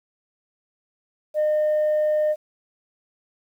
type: tone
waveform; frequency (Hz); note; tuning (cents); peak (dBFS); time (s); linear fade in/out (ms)
sine; 609; D#5; -37; -16; 1.34-2.36; 50
effects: tanh soft clip ceiling -16 dBFS + 9-bit